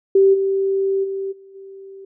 sine tone with level steps, 389 Hz, G4, 13 cents flat, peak -9 / -16 / -22 / -41 / -35 dBFS, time 0.15-2.05 s, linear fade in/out 5 ms, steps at 0.33 / 1.03 / 1.31 / 1.54 s, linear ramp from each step 20 ms, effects none

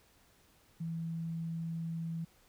sine tone, 164.9 Hz, E3, 1 cent sharp, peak -35 dBFS, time 0.8-2.25 s, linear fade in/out 10 ms, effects pink hiss -66 dBFS RMS until 2.48 s

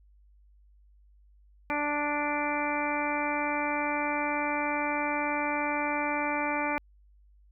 harmonic tone, 293.7 Hz, D4, in tune, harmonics 1 / 2 / 3 / 4 / 5 / 6 / 7 / 8, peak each -34 / -35 / -32 / -37 / -38 / -41 / -38 / -34 dBFS, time 1.7-6.78 s, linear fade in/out 0 ms, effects added 50 Hz sine -56 dBFS peak until 7.51 s

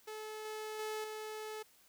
sawtooth tone with level steps, 431.6 Hz, A4, 33 cents flat, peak -39 / -37 / -34 / -38 dBFS, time 0.07-1.63 s, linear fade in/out 10 ms, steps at 0.45 / 0.79 / 1.04 s, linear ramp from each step 2 ms, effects white hiss -66 dBFS RMS until 1.88 s

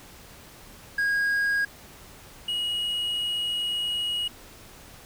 triangle tone pair in turn, 1637 / 2897 Hz, G#6 / F#7, -25 / -37 cents, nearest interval minor seventh, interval 988 cents, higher second, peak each -20 / -24 dBFS, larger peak first, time 0.98-1.65 / 2.48-4.28 s, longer second, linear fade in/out 5 ms, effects pink hiss -48 dBFS RMS until 5.05 s

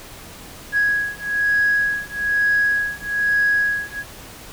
sine beating tone pair, 1661.2 / 1662.3 Hz, G#6 / G#6, 0 / +1 cents, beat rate 1.1 Hz, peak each -19 dBFS, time 0.72-4.04 s, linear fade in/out 50 ms, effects tanh soft clip ceiling -10 dBFS + pink hiss -39 dBFS RMS until 4.52 s

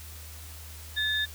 sine tone pair together, 1725 / 3655 Hz, A6 / A#7, -35 / -35 cents, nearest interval octave + minor second, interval 1300 cents, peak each -28 dBFS, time 0.96-1.26 s, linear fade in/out 20 ms, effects added 78 Hz sine -43 dBFS peak until 1.34 s + white hiss -47 dBFS RMS until 1.34 s

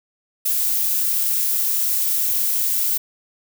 violet noise, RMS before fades -20 dBFS, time 0.45-2.98 s, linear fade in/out 10 ms, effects none

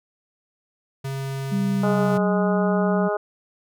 square tone, 135.7 Hz, C#3, 36 cents flat, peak -27 dBFS, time 1.04-2.18 s, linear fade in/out 10 ms
sine tone with pitch glide, 196 to 186.82 Hz, G3 to F#3, 0 to +17 cents, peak -20 dBFS, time 1.51-3.09 s, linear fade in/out 20 ms, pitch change -83 cents, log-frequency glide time 1.8-2.26 s
harmonic tone, 207.7 Hz, G#3, in tune, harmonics 2 / 3 / 4 / 5 / 6 / 7, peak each -25 / -25 / -30 / -35 / -31 / -34 dBFS, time 1.83-3.17 s, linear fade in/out 5 ms
effects none

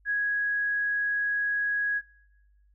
sine tone, 1661.2 Hz, G#6, in tune, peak -24 dBFS, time 0.05-2.02 s, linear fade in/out 50 ms, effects noise-tail reverb RT60 1.0 s tail -23 dB re dry + added 50 Hz sine -59 dBFS peak until 2.74 s

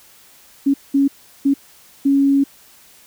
sine tone bursts at uneven times, 277.2 Hz, C#4, in tune, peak -11 dBFS, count 4, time 0.66-0.74 / 0.94-1.08 / 1.45-1.54 / 2.05-2.44 s, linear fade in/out 10 ms, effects white hiss -48 dBFS RMS until 3.06 s

